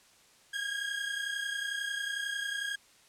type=tone pair together; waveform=30% pulse; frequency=1616 / 1647.1 Hz; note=G#6 / G#6; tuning=-48 / -15 cents; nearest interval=unison; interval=33 cents; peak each=-33 / -33 dBFS; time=0.53-2.76 s; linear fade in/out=10 ms; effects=white hiss -61 dBFS RMS until 3.08 s + low-pass 9000 Hz 12 dB/octave